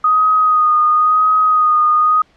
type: tone with vibrato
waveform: sine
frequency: 1244.5 Hz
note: D#6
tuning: in tune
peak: -9 dBFS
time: 0.04-2.22 s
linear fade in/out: 5 ms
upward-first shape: sine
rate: 0.96 Hz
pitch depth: 25 cents each way
effects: pink hiss -53 dBFS RMS until 2.36 s + low-pass 4000 Hz 12 dB/octave